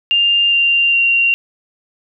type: tone with pitch steps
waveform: sine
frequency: 2800 / 2781 / 2761 Hz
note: F7 / F7 / F7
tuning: +4 / -8 / -20 cents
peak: -10 dBFS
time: 0.11-1.34 s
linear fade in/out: 0 ms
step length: 410 ms
effects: none